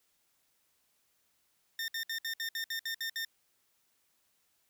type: tone bursts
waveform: 20% pulse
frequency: 1815 Hz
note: A#6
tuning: 47 cents flat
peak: -29 dBFS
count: 10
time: 1.79-3.249 s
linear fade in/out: 2 ms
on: 91 ms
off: 61 ms
effects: white hiss -74 dBFS RMS until 4.69 s